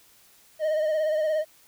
triangle tone with vibrato, 620 Hz, D#5, 6 cents flat, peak -20 dBFS, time 0.59-1.45 s, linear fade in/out 50 ms, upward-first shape sine, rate 17 Hz, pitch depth 44 cents each way, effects white hiss -57 dBFS RMS until 1.67 s

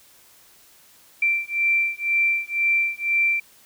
sine beating tone pair, 2349 / 2351 Hz, D7 / D7, 0 / +1 cents, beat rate 2 Hz, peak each -22 dBFS, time 1.22-3.4 s, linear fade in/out 5 ms, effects white hiss -53 dBFS RMS until 3.65 s

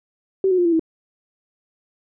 sine tone with pitch steps, 383.2 / 367.4 / 352.2 / 337.7 / 323.7 Hz, G4 / F#4 / F4 / E4 / E4, -39 / -12 / +15 / +42 / -31 cents, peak -14 dBFS, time 0.44-0.795 s, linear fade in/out 2 ms, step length 71 ms, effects none

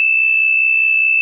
sine tone with amplitude modulation, 2637 Hz, E7, in tune, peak -8 dBFS, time 0-1.21 s, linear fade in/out 0 ms, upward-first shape sine, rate 64.9 Hz, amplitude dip 55%, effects none

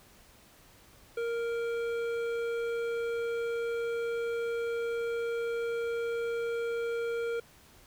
triangle tone with hard clipping, 466.2 Hz, A#4, in tune, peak -32 dBFS, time 1.17-7.4 s, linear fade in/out 5 ms, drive 15 dB, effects pink hiss -58 dBFS RMS until 7.86 s

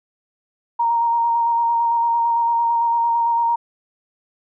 sine tone with vibrato, 933 Hz, A#5, 1 cent sharp, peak -15 dBFS, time 0.79-3.56 s, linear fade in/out 10 ms, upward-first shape square, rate 8.9 Hz, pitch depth 13 cents each way, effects none

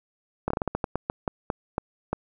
slowing click train, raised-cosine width 1 ms, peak -11 dBFS, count 14, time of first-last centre 0.48-2.13 s, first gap 24 ms, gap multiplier 1.25, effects none

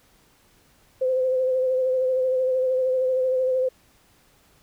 sine tone with vibrato, 515 Hz, C5, 28 cents flat, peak -19 dBFS, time 1.01-3.69 s, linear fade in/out 10 ms, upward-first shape sine, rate 13 Hz, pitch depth 27 cents each way, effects pink hiss -59 dBFS RMS until 4.62 s

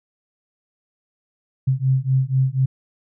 sine beating tone pair, 130 / 134.1 Hz, C3 / C3, -11 / +43 cents, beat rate 4.1 Hz, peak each -19 dBFS, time 1.67-2.66 s, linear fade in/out 10 ms, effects none

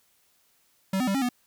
square tone with pitch steps, 191.6 / 254.3 / 195.8 / 271.6 / 245.8 Hz, G3 / C4 / G3 / C#4 / B3, -39 / -49 / -2 / -35 / -8 cents, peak -24 dBFS, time 0.93-1.29 s, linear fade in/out 5 ms, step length 72 ms, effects white hiss -66 dBFS RMS until 1.46 s

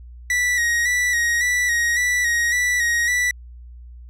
45% pulse tone with vibrato, 1924 Hz, B6, 46 cents flat, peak -17 dBFS, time 0.3-3.31 s, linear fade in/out 2 ms, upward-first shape square, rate 1.8 Hz, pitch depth 37 cents each way, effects added 60 Hz sine -37 dBFS peak until 4.09 s + low-pass 10000 Hz 12 dB/octave

